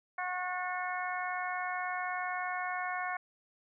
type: harmonic tone with a mistuned harmonic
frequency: 364.2 Hz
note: F#4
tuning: 27 cents flat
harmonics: 2 / 3 / 4 / 5 / 6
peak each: -37 / -39 / -40 / -41 / -42 dBFS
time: 0.18-3.17 s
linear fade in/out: 5 ms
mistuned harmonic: 5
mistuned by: -28 cents
effects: none